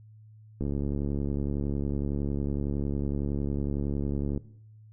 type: click train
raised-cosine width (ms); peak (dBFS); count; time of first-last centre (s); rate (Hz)
3; -18; 268; 0.61-4.376; 70.9
effects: noise-tail reverb RT60 0.7 s tail -19 dB re dry + added 108 Hz sine -49 dBFS peak until 4.92 s